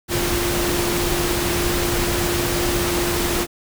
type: tone in noise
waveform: sine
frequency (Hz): 349.2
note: F4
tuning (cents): 0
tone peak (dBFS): -23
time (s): 0.08-3.47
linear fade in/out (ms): 50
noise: pink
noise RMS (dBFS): -22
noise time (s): 0.08-3.47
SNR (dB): -4
effects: none